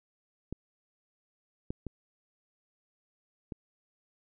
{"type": "clicks", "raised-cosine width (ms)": 3, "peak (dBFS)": [-23, -21, -24, -25], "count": 4, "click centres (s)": [0.526, 1.705, 1.867, 3.522], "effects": []}